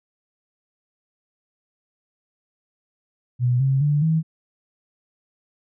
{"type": "tone with pitch steps", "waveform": "sine", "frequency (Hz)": [123.47, 134.64, 146.83, 160.12], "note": ["B2", "C3", "D3", "D#3"], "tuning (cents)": [0, 50, 0, 50], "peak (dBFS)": -16, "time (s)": [3.39, 4.23], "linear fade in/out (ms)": 50, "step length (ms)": 210, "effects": []}